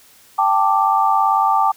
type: chord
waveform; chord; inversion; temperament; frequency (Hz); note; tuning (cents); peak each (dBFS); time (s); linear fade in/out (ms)
sine; G suspended second; none; just; 784 / 882 / 1176; G5 / A5 / D6; 0 / +4 / +2; -17; 0.38-1.72; 10
effects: white hiss -49 dBFS RMS until 1.76 s